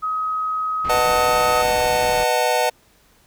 sine tone, 1266 Hz, D#6, 30 cents sharp, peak -20 dBFS, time 0.02-1.63 s, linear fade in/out 20 ms
pink low-pass noise, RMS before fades -32 dBFS, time 0.84-2.24 s, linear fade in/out 10 ms, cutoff 2600 Hz, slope 12 dB/octave
square chord, B dominant seventh, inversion none, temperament just, 493.9 / 617.4 / 740.8 / 889 Hz, B4 / D#5 / F#5 / A5, 0 / -14 / +2 / +18 cents, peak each -23 dBFS, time 0.89-2.7 s, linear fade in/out 10 ms
effects pink hiss -56 dBFS RMS until 3.26 s

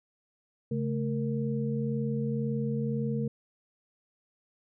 sine tone cluster, 136.8 / 218.7 / 465.8 Hz, C#3 / A3 / A#4, -23 / -10 / -1 cents, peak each -31 / -31 / -35 dBFS, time 0.71-3.28 s, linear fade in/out 5 ms, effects none

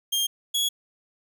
sawtooth tone pair in turn, 3209 / 3349 Hz, G7 / G#7, +40 / +14 cents, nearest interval minor second, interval 74 cents, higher second, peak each -19 dBFS, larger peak neither, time 0.12-0.27 / 0.54-0.69 s, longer neither, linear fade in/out 10 ms, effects none

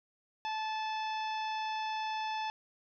harmonic tone, 871 Hz, A5, 18 cents flat, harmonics 1 / 2 / 3 / 4 / 5 / 6 / 7, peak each -34 / -45 / -44 / -46 / -55 / -50 / -62 dBFS, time 0.45-2.5 s, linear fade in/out 0 ms, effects none

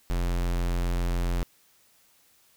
square tone, 43.65 Hz, F1, in tune, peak -25 dBFS, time 0.1-1.43 s, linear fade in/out 0 ms, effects white hiss -62 dBFS RMS until 2.56 s

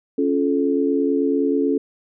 sine chord, Db augmented, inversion none, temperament just, 277.2 / 346.5 / 433.1 Hz, Db4 / F4 / A4, 0 / -14 / -27 cents, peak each -19 / -24 / -21 dBFS, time 0.18-1.78 s, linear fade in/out 5 ms, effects none

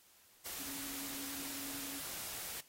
sine tone in noise, 277.2 Hz, C#4, in tune, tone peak -50 dBFS, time 0.59-2.01 s, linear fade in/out 10 ms, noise white, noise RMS -44 dBFS, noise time 0.45-2.61 s, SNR -9 dB, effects white hiss -65 dBFS RMS until 2.68 s + AAC 48 kbps

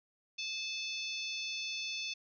harmonic tone with a mistuned harmonic, 880 Hz, A5, in tune, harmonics 3 / 4 / 5 / 6 / 7, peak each -40 / -42 / -44 / -46 / -47 dBFS, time 0.38-2.14 s, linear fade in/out 10 ms, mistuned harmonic 3, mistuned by -23 cents, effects none

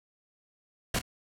pink noise with echo, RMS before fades -28 dBFS, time 0.94-0.99 s, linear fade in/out 5 ms, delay 26 ms, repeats 1, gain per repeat -12 dB, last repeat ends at 1.016 s, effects low-pass 12000 Hz 12 dB/octave

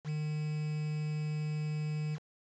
triangle tone with quantisation, 152.1 Hz, D#3, 39 cents flat, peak -30 dBFS, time 0.04-2.19 s, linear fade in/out 50 ms, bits 8, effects resampled to 16000 Hz

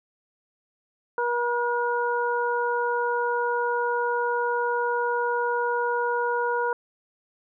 harmonic tone, 480 Hz, B4, 49 cents flat, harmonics 1 / 2 / 3, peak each -26 / -26 / -29 dBFS, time 1.18-6.73 s, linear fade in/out 2 ms, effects none

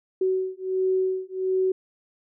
sine beating tone pair, 374.8 / 376.2 Hz, F#4 / F#4, +22 / +29 cents, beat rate 1.4 Hz, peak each -25 dBFS, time 0.21-1.72 s, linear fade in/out 5 ms, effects none

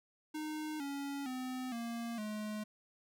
square tone with pitch steps, 307.6 / 280.4 / 255.7 / 233.1 / 212.5 Hz, D#4 / C#4 / C4 / A#3 / G#3, -20 / +20 / -40 / 0 / +40 cents, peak -39 dBFS, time 0.34-2.64 s, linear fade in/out 10 ms, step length 460 ms, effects none

